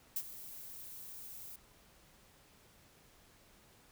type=noise with ADSR envelope; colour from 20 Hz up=violet; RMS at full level=-34 dBFS; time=0.16-1.56 s; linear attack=4 ms; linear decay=56 ms; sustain=-15 dB; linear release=4 ms; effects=pink hiss -64 dBFS RMS until 3.91 s